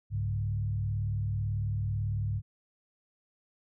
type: tone with frequency modulation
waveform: sine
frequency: 102.9 Hz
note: G#2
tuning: 16 cents flat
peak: -28 dBFS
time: 0.1-2.42 s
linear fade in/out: 50 ms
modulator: 38.1 Hz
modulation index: 0.78
effects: none